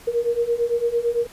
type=beating tone pair; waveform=sine; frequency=466.2 / 475.1 Hz; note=A#4 / A#4; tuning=0 / +33 cents; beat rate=8.9 Hz; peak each=-23 / -21 dBFS; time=0.07-1.27 s; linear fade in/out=10 ms; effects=pink hiss -46 dBFS RMS until 1.32 s + resampled to 32000 Hz